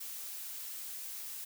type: noise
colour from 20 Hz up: blue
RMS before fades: -43 dBFS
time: 0-1.45 s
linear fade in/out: 10 ms
effects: none